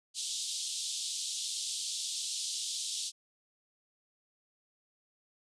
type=band-pass noise; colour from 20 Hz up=pink; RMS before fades=-37 dBFS; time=0.14-3.12 s; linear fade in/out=50 ms; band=3300 to 9300 Hz; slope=48 dB/octave; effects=none